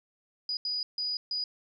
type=tone bursts at uneven times; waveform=sine; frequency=4928 Hz; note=D#8; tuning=17 cents flat; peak=-29 dBFS; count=4; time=0.49-0.57 / 0.65-0.83 / 0.98-1.17 / 1.31-1.44 s; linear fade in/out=2 ms; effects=none